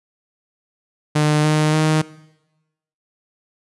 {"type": "tone with pitch steps", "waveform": "sawtooth", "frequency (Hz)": [151, 153.37, 155.78], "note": ["D3", "D#3", "D#3"], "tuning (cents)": [48, -25, 2], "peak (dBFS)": -10, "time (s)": [1.15, 2.02], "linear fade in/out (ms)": 10, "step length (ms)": 290, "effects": ["noise-tail reverb RT60 1.0 s tail -21 dB re dry", "resampled to 24000 Hz"]}